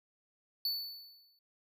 square tone with exponential decay, 4475 Hz, C#8, 16 cents sharp, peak -30 dBFS, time 0.65-1.39 s, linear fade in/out 2 ms, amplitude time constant 160 ms, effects none

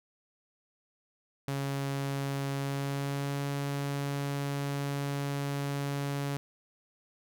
sawtooth tone with pitch glide, 138.59 to 141.09 Hz, C#3 to C#3, 0 to +31 cents, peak -27 dBFS, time 1.48-6.37 s, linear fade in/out 0 ms, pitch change +31 cents, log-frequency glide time 2.58-3.44 s, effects none

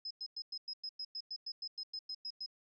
sine tone bursts, 5100 Hz, D#8, 42 cents sharp, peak -39 dBFS, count 16, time 0.05-2.462 s, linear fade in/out 5 ms, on 57 ms, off 100 ms, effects none

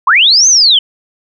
sine linear two-way sweep, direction up then down, 932.3 to 6430 to 2965 Hz, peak -4 dBFS, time 0.07-0.79 s, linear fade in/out 5 ms, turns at 0.48 s, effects none

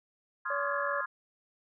sine chord, F minor seventh, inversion second, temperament equal, 1046.5 / 1244.5 / 1396.9 / 1661.2 Hz, C6 / Eb6 / F6 / Ab6, 0 / 0 / 0 / 0 cents, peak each -37 / -38 / -37 / -37 dBFS, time 0.45-1.06 s, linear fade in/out 10 ms
harmonic tone, 569 Hz, C#5, 45 cents sharp, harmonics 1 / 2 / 3, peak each -34 / -37 / -39 dBFS, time 0.5-1.01 s, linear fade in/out 5 ms
effects none

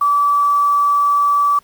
sine tone with quantisation, 1153 Hz, D6, 32 cents flat, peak -11 dBFS, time 0.01-1.59 s, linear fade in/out 5 ms, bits 6, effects pink hiss -54 dBFS RMS until 1.63 s + Opus 32 kbps

